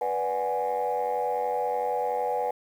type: chord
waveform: sine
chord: G# half-diminished seventh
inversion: first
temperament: equal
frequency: 493.9 / 587.3 / 740 / 830.6 Hz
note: B4 / D5 / F#5 / G#5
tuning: 0 / 0 / 0 / 0 cents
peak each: -28 / -33 / -30 / -28 dBFS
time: 0.01-2.51 s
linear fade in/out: 5 ms
effects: tanh soft clip ceiling -19 dBFS + 9-bit